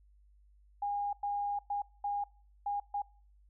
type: tone bursts at uneven times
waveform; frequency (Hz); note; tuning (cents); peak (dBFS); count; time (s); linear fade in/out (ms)
sine; 814; G#5; -35; -31; 6; 0.82-1.13 / 1.23-1.59 / 1.7-1.82 / 2.04-2.24 / 2.66-2.8 / 2.94-3.02; 5
effects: noise-tail reverb RT60 0.5 s tail -25 dB re dry + added 50 Hz sine -60 dBFS peak until 3.49 s